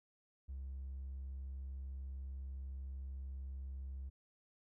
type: tone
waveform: triangle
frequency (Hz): 66.8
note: C2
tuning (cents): +36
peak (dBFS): -39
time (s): 0.48-4.1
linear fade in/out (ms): 20
effects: tanh soft clip ceiling -39 dBFS